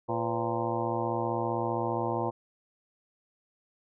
harmonic tone with a mistuned harmonic, 115.3 Hz, A#2, 19 cents flat, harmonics 1 / 2 / 3 / 4 / 5 / 6 / 7 / 8 / 9, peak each -36 / -38 / -34 / -35 / -38 / -37 / -37 / -35 / -39 dBFS, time 0.08-2.31 s, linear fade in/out 20 ms, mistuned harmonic 4, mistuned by +130 cents, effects none

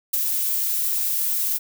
violet noise with ADSR envelope, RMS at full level -18 dBFS, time 0.13-1.59 s, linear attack 11 ms, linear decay 13 ms, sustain -5 dB, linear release 27 ms, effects none

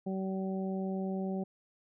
harmonic tone, 190.6 Hz, G3, 48 cents flat, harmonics 1 / 2 / 3 / 4, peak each -33 / -39 / -43 / -45 dBFS, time 0.06-1.44 s, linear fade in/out 10 ms, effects none

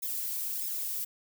violet noise with flanger, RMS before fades -34 dBFS, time 0.02-1.05 s, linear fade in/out 10 ms, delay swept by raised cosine 0.67 to 2.47 ms, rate 1.6 Hz, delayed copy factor -0.95, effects none

